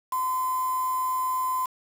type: tone with quantisation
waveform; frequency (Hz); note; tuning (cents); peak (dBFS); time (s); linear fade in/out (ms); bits
sine; 1024; C6; -38; -24; 0.12-1.66; 5; 6
effects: none